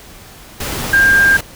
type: tone in noise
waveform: sine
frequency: 1599 Hz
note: G6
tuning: 34 cents sharp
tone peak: -7 dBFS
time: 0.93-1.37 s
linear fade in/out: 5 ms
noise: pink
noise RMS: -22 dBFS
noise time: 0.6-1.41 s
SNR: +12 dB
effects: pink hiss -38 dBFS RMS until 1.55 s